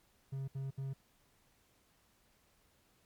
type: tone bursts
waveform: triangle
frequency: 135.3 Hz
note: C#3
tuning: 42 cents flat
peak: -35 dBFS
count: 3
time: 0.32-0.936 s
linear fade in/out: 10 ms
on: 160 ms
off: 68 ms
effects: pink hiss -71 dBFS RMS until 3.05 s + MP3 96 kbps